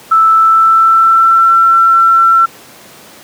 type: tone with pitch glide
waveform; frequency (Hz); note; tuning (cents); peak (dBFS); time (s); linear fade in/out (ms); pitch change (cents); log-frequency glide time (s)
sine; 1318.5 to 1347.8; E6 to E6; 0 to +38; -4; 0.11-2.46; 10; +38; 0.32-1.53
effects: pink hiss -36 dBFS RMS until 3.23 s + high-pass 200 Hz 12 dB/octave